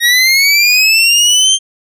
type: linear sweep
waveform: 25% pulse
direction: up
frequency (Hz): 1867 to 3177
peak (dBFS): -3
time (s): 0-1.59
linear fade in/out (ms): 50
effects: resampled to 32000 Hz